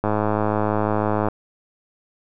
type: click train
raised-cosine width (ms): 1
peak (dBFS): -7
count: 133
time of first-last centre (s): 0.04-1.285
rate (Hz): 106
effects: none